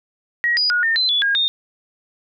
sine tone with pitch steps, 1901 / 4912 / 1448 / 1816 / 4060 / 3429 / 1626 / 3668 Hz, A#6 / D#8 / F#6 / A#6 / B7 / A7 / G#6 / A#7, +33 / -23 / -38 / -46 / +47 / -45 / -37 / -29 cents, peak -15 dBFS, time 0.44-1.48 s, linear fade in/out 0 ms, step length 130 ms, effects none

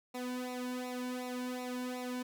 sawtooth tone with flanger, 250.2 Hz, B3, 23 cents sharp, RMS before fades -39 dBFS, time 0.14-2.23 s, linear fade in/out 10 ms, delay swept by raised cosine 0.62 to 1.58 ms, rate 2.7 Hz, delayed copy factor -0.85, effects none

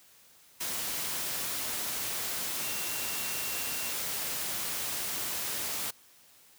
sine tone in noise, 2739 Hz, F7, 34 cents flat, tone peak -43 dBFS, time 2.62-3.94 s, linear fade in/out 10 ms, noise white, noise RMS -34 dBFS, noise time 0.6-5.91 s, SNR -12 dB, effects white hiss -59 dBFS RMS until 6.58 s + high-pass 60 Hz 12 dB/octave

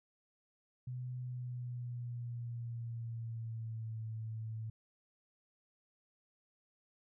sine tone with pitch glide, 125.3 to 110.99 Hz, B2 to A2, +25 to +16 cents, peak -39 dBFS, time 0.87-4.7 s, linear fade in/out 5 ms, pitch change -209 cents, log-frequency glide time 1.18-4 s, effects none

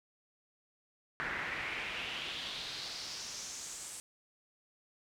brown noise with band-pass filter sweep, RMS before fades -41 dBFS, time 1.2-4 s, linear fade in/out 0 ms, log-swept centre 1700 to 8500 Hz, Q 3.2, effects none

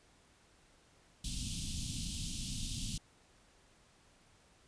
pink band-stop noise, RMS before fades -39 dBFS, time 1.24-2.98 s, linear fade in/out 5 ms, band 260 to 2900 Hz, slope 48 dB/octave, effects pink hiss -66 dBFS RMS until 4.67 s + resampled to 22050 Hz

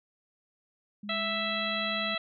sine tone with pitch glide, 205.7 to 208.6 Hz, G#3 to G#3, -16 to +8 cents, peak -38 dBFS, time 1.03-2.15 s, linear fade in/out 5 ms, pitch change +24 cents, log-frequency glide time 1.29-1.38 s
harmonic tone, 659.3 Hz, E5, in tune, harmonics 1 / 2 / 3 / 4 / 5 / 6, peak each -36 / -36 / -36 / -36 / -36 / -36 dBFS, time 1.09-2.18 s, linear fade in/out 5 ms
effects none

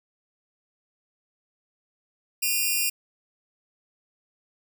5% pulse tone pair together, 2456 / 2757 Hz, D#7 / F7, -23 / -23 cents, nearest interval major second, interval 200 cents, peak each -16 dBFS, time 2.42-2.9 s, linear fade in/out 10 ms, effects none

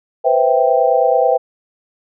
sine chord, C major seventh, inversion third, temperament equal, 493.9 / 523.3 / 659.3 / 784 Hz, B4 / C5 / E5 / G5, 0 / 0 / 0 / 0 cents, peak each -16 dBFS, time 0.24-1.38 s, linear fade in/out 20 ms, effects none

